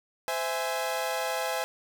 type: chord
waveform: sawtooth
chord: C augmented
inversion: none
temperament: equal with one note detuned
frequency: 516 / 659.3 / 830.6 Hz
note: C5 / E5 / G#5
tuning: -24 / 0 / 0 cents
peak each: -29 dBFS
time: 0.28-1.64 s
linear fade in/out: 0 ms
effects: none